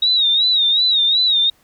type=tone with vibrato; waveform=sine; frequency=3787 Hz; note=A#7; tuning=27 cents sharp; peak=-12 dBFS; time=0.02-1.5 s; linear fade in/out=5 ms; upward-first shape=sine; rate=2.7 Hz; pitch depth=100 cents each way; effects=pink hiss -57 dBFS RMS until 1.63 s